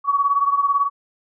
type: beating tone pair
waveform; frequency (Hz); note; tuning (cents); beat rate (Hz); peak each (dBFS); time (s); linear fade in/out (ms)
sine; 1124 / 1142; C#6 / D6; +24 / -49; 18; -17 / -21; 0.04-0.9; 50
effects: none